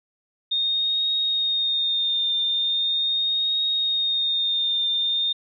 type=tone with vibrato; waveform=sine; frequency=3676 Hz; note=A#7; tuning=25 cents flat; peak=-20 dBFS; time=0.51-5.33 s; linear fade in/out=10 ms; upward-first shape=triangle; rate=0.4 Hz; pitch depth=34 cents each way; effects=none